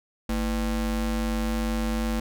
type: ring-modulated tone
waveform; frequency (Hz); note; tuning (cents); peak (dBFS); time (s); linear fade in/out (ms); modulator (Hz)
square; 138.4; C#3; -2; -22; 0.29-2.2; 5; 87.1
effects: none